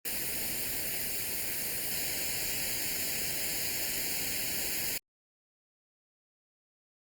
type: noise with comb filter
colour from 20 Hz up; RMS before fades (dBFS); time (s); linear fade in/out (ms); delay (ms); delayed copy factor
white; -33; 0.05-4.98; 5; 0.42; +0.9
effects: Opus 32 kbps